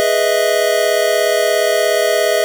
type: chord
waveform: square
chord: E major seventh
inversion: first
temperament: equal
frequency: 415.3 / 493.9 / 622.3 / 659.3 Hz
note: G#4 / B4 / D#5 / E5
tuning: 0 / 0 / 0 / 0 cents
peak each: -20 / -21 / -17 / -18 dBFS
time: 0-2.44 s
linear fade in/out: 0 ms
effects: none